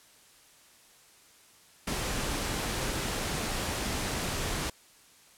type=noise; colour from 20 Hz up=pink; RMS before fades=-32 dBFS; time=1.87-4.7 s; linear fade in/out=5 ms; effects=white hiss -58 dBFS RMS until 5.37 s + low-pass 11000 Hz 12 dB/octave